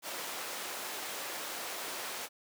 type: high-pass noise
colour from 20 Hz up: pink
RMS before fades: -40 dBFS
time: 0.02-2.29 s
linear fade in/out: 50 ms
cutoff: 500 Hz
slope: 12 dB/octave
effects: none